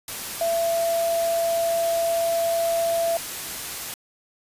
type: tone in noise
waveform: sine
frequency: 671 Hz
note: E5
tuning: 31 cents sharp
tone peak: -20 dBFS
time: 0.41-3.17 s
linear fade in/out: 2 ms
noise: white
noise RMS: -32 dBFS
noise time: 0.08-3.94 s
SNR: +9 dB
effects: resampled to 32000 Hz